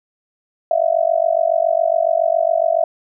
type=tone with amplitude modulation; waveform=sine; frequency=661 Hz; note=E5; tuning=5 cents sharp; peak=-9 dBFS; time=0.71-2.84 s; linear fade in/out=2 ms; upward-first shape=sine; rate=47.2 Hz; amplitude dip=100%; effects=none